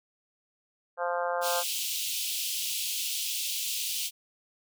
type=harmonic tone; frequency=174.61 Hz; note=F3; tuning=in tune; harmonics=3 / 4 / 5 / 6 / 7 / 8 / 9; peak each=-31 / -33 / -35 / -37 / -38 / -39 / -40 dBFS; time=0.97-1.64 s; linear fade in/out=50 ms
type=high-pass noise; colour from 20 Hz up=pink; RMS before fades=-32 dBFS; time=1.41-4.11 s; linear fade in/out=50 ms; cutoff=2700 Hz; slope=48 dB/octave
effects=none